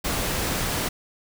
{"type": "noise", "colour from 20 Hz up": "pink", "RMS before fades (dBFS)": -26, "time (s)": [0.04, 0.89], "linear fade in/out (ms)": 10, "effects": []}